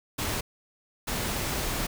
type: noise bursts at uneven times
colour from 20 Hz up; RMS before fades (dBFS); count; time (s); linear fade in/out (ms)
pink; -30; 2; 0.18-0.41 / 1.07-1.87; 10
effects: none